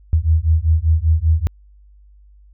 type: beating tone pair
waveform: sine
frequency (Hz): 77.78 / 82.88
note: D#2 / E2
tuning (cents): 0 / +10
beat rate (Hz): 5.1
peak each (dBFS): -15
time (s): 0.13-1.47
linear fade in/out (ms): 0
effects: added 50 Hz sine -44 dBFS peak until 2.53 s